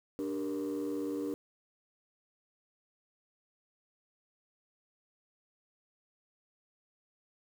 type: chord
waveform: sine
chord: G minor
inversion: second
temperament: just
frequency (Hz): 294 / 392 / 470.4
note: D4 / G4 / Bb4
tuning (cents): +2 / 0 / +16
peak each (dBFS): -33 / -38 / -37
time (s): 0.19-1.34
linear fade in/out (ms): 0
effects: tanh soft clip ceiling -29 dBFS + 9-bit